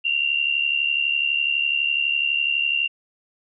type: tone pair together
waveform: sine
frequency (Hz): 2746 / 2818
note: F7 / F7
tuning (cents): -30 / +15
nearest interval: unison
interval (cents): 45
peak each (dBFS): -21 / -23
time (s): 0.04-2.88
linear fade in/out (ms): 20
effects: none